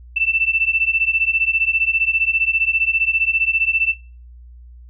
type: beating tone pair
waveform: sine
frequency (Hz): 2657 / 2672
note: E7 / E7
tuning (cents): +13 / +23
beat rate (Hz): 15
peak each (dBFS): -18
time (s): 0.16-3.94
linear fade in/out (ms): 10
effects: noise-tail reverb RT60 0.4 s tail -24 dB re dry + added 60 Hz sine -38 dBFS peak until 4.89 s